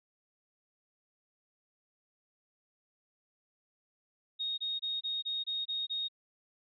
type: tone bursts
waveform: sine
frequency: 3729 Hz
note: A#7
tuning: in tune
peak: -32 dBFS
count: 8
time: 4.39-6.085 s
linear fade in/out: 20 ms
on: 190 ms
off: 25 ms
effects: none